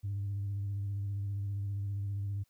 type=tone with vibrato; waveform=sine; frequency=100 Hz; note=G2; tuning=35 cents sharp; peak=-31 dBFS; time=0.03-2.44 s; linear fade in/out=20 ms; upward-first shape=square; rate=15 Hz; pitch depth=23 cents each way; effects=tanh soft clip ceiling -30 dBFS + white hiss -75 dBFS RMS until 2.49 s